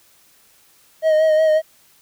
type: tone with vibrato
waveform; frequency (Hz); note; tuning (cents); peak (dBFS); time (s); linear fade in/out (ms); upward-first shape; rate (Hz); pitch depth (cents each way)
triangle; 627; D#5; +13; -10; 1.02-1.62; 50; sine; 5.5; 30
effects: white hiss -54 dBFS RMS until 2.01 s